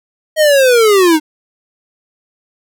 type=linear sweep; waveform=square; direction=down; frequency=635 to 298.1 Hz; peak=-7 dBFS; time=0.36-1.2 s; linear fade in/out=50 ms; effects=none